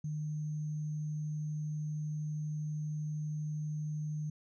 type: tone with sample-and-hold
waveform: sine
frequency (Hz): 152.1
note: D#3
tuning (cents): -39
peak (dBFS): -34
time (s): 0.04-4.3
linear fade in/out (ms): 5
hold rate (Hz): 6300
effects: resampled to 16000 Hz